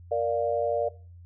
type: chord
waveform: sine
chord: Bb major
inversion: none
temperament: equal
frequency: 466.2 / 587.3 / 698.5 Hz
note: Bb4 / D5 / F5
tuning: 0 / 0 / 0 cents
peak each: -28 / -26 / -30 dBFS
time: 0.11-0.89 s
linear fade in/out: 10 ms
effects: noise-tail reverb RT60 0.4 s tail -20 dB re dry + added 87 Hz sine -45 dBFS peak until 1.25 s